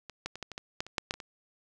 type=clicks; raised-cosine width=0.2 ms; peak=-25 / -17 / -24 / -20 / -24 / -21 / -15 / -28 / -11 / -12 / -26 / -25 dBFS; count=12; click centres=0.097 / 0.26 / 0.356 / 0.427 / 0.517 / 0.579 / 0.805 / 0.866 / 0.982 / 1.109 / 1.14 / 1.202 s; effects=none